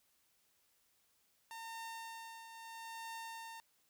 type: tone with tremolo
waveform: sawtooth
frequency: 910 Hz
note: A#5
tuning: 42 cents flat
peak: -40 dBFS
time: 1.51-3.6 s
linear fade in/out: 0 ms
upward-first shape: triangle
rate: 0.77 Hz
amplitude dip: 60%
effects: white hiss -75 dBFS RMS until 3.89 s